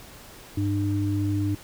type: tone pair together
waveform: sine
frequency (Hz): 100.6 / 301.8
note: G2 / D4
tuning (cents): +45 / +47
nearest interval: octave + perfect fifth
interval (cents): 1902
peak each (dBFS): -24 / -26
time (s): 0.57-1.55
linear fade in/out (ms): 5
effects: pink hiss -46 dBFS RMS until 1.63 s